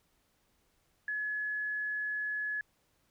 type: tone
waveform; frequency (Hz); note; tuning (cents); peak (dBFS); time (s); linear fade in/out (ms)
sine; 1700; G#6; +40; -32; 1.08-2.61; 2
effects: pink hiss -73 dBFS RMS until 3.1 s